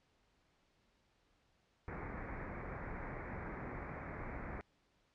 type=low-pass noise; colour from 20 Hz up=pink; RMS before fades=-45 dBFS; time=1.88-4.61 s; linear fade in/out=0 ms; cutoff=2300 Hz; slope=96 dB/octave; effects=pink hiss -75 dBFS RMS until 5.14 s + low-pass 5000 Hz 12 dB/octave